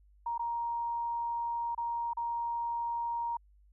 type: tone with dropouts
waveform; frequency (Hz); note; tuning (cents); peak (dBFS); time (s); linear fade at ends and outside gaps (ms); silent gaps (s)
sine; 938; A#5; +11; -31; 0.26-3.37; 5; 0.379-0.393 / 1.749-1.777 / 2.134-2.17
effects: added 50 Hz sine -59 dBFS peak until 3.72 s